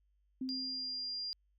sine tone with exponential decay, 259.9 Hz, C4, 11 cents flat, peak -34 dBFS, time 0.41-1.29 s, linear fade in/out 5 ms, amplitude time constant 190 ms
sine tone, 4800 Hz, D8, 37 cents sharp, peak -37 dBFS, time 0.49-1.33 s, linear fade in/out 0 ms
effects added 50 Hz sine -70 dBFS peak until 1.58 s

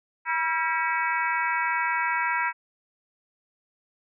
harmonic tone with a mistuned harmonic, 321.8 Hz, E4, 42 cents flat, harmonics 3 / 4 / 5 / 6 / 7 / 8, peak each -27 / -31 / -30 / -31 / -31 / -37 dBFS, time 0.25-2.53 s, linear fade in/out 50 ms, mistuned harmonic 4, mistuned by +91 cents, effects none

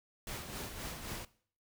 pink noise with tremolo, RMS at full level -41 dBFS, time 0.27-1.25 s, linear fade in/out 2 ms, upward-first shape sine, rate 3.8 Hz, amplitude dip 50%, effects noise-tail reverb RT60 0.5 s tail -19 dB re dry

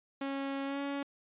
sawtooth tone with pitch glide, 274.6 to 280.7 Hz, C#4 to C#4, -16 to +22 cents, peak -30 dBFS, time 0.21-1.03 s, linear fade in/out 5 ms, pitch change +38 cents, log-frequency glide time 0.65-0.8 s, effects resampled to 8000 Hz

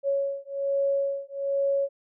sine beating tone pair, 554.4 / 555.6 Hz, C#5 / C#5, 0 / +4 cents, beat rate 1.2 Hz, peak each -27 / -27 dBFS, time 0.03-1.89 s, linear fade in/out 50 ms, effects none

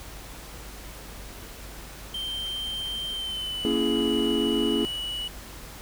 triangle tone with pitch glide, 3136 to 2943 Hz, G7 to F#7, 0 to -10 cents, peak -28 dBFS, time 2.14-5.28 s, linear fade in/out 5 ms, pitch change -110 cents, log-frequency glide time 3.13-3.73 s
triangle chord, A# half-diminished seventh, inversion none, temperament just, 233.1 / 279.7 / 335.6 / 419.5 Hz, A#3 / C#4 / E4 / G#4, 0 / +16 / +31 / +17 cents, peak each -26 dBFS, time 3.65-4.85 s, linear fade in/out 0 ms
effects added 50 Hz sine -43 dBFS peak until 5.81 s + pink hiss -43 dBFS RMS until 5.81 s

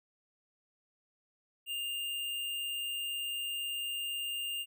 square tone with amplitude modulation, 2806 Hz, F7, 8 cents sharp, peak -34 dBFS, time 1.66-4.66 s, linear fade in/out 50 ms, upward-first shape sine, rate 138 Hz, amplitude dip 25%, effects none

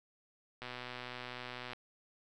click train, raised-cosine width 0.3 ms, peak -27 dBFS, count 139, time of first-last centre 0.62-1.733 s, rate 124 Hz, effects none

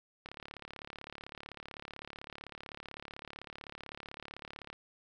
click train, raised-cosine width 0.3 ms, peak -28 dBFS, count 161, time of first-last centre 0.26-4.729 s, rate 35.8 Hz, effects none

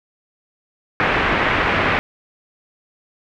white low-pass noise, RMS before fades -18 dBFS, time 1-1.99 s, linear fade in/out 0 ms, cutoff 2300 Hz, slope 24 dB/octave, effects none

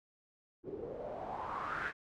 white noise with low-pass filter sweep, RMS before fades -41 dBFS, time 0.63-1.93 s, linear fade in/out 50 ms, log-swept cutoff 350 to 1700 Hz, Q 4.9, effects none

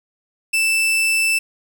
40% pulse tone, 2648 Hz, E7, 7 cents sharp, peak -14 dBFS, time 0.53-1.39 s, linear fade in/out 10 ms, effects 8-bit

